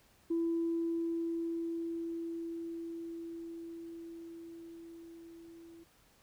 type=tone with level ramp; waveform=sine; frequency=333.6 Hz; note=E4; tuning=21 cents sharp; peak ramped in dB=-28 to -51 dBFS; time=0.3-5.84 s; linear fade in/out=10 ms; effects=tanh soft clip ceiling -25 dBFS + pink hiss -66 dBFS RMS until 6.22 s